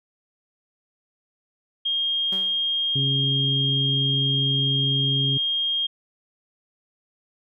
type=tone; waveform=sine; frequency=3230 Hz; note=G#7; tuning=49 cents flat; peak=-21 dBFS; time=1.85-5.87 s; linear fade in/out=10 ms
type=tone with exponential decay; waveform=sawtooth; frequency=191.7 Hz; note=G3; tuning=38 cents flat; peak=-29 dBFS; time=2.32-2.71 s; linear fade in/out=5 ms; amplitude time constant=83 ms
type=harmonic tone; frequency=135.6 Hz; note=C#3; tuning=38 cents flat; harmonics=1 / 2 / 3; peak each=-23 / -32 / -38 dBFS; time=2.95-5.38 s; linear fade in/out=10 ms
effects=none